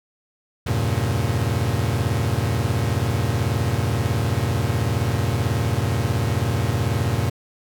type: chord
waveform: 40% pulse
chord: E diminished seventh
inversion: none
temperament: equal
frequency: 82.41 / 98 / 116.54 / 138.59 Hz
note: E2 / G2 / Bb2 / Db3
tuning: 0 / 0 / 0 / 0 cents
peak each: -27 / -24 / -22 / -26 dBFS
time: 0.66-7.3 s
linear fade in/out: 10 ms
effects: none